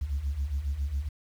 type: beating tone pair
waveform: sine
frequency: 65.41 / 72.71 Hz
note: C2 / D2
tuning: 0 / -17 cents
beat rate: 7.3 Hz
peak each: -32 / -28 dBFS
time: 0.01-1.09 s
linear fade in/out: 10 ms
effects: tanh soft clip ceiling -23 dBFS + 9-bit